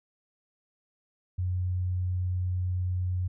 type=tone; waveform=sine; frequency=90.9 Hz; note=F#2; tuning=30 cents flat; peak=-26 dBFS; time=1.38-3.28 s; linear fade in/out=10 ms; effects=none